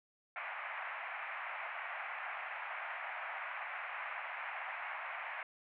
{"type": "band-pass noise", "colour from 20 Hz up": "white", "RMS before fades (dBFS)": -43, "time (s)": [0.36, 5.43], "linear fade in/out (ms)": 2, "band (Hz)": [650, 2400], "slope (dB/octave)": 48, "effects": []}